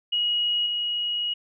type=tone with level steps; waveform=sine; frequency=2898 Hz; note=F#7; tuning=37 cents flat; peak=-21 / -24 dBFS; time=0.12-1.34 s; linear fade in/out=10 ms; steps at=0.66 s; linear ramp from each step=5 ms; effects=none